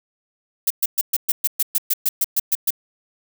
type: noise bursts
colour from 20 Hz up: violet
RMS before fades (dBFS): -18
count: 14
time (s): 0.67-2.706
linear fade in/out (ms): 5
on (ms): 34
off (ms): 120
effects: none